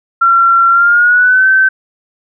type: tone with pitch glide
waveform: sine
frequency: 1365 to 1541 Hz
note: F6 to G6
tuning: -40 to -30 cents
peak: -5 dBFS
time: 0.21-1.69 s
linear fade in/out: 10 ms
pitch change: +210 cents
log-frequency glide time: 0.7-1.48 s
effects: none